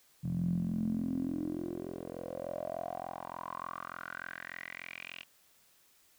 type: tone with band-pass filter sweep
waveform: 10% pulse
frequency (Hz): 43.39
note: F1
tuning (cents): -10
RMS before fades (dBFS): -38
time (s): 0.23-5.24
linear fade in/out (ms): 20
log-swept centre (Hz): 150 to 2800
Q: 7
effects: white hiss -66 dBFS RMS until 6.18 s